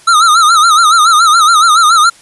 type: tone with vibrato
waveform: square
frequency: 1297 Hz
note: E6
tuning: 28 cents flat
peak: -5 dBFS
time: 0.07-2.1 s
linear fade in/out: 10 ms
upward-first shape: sine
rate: 7.1 Hz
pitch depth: 120 cents each way
effects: white hiss -41 dBFS RMS until 2.21 s + resampled to 24000 Hz